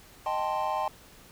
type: chord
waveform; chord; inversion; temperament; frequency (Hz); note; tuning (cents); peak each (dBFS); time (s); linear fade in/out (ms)
triangle; A half-diminished seventh; second; equal; 622.3 / 784 / 880 / 1046.5; Eb5 / G5 / A5 / C6; 0 / 0 / 0 / 0; -32 / -30 / -30 / -31; 0.26-0.88; 2
effects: pink hiss -53 dBFS RMS until 1.31 s